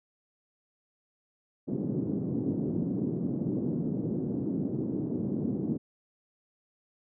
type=band-pass noise; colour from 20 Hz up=white; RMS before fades=-31 dBFS; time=1.67-5.78 s; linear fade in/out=20 ms; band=130 to 320 Hz; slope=24 dB/octave; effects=none